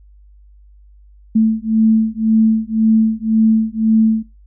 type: beating tone pair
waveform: sine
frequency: 220 / 221.9 Hz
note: A3 / A3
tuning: 0 / +15 cents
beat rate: 1.9 Hz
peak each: -14 dBFS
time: 1.35-4.23 s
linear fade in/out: 10 ms
effects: noise-tail reverb RT60 0.2 s tail -21 dB re dry + added 50 Hz sine -42 dBFS peak until 4.46 s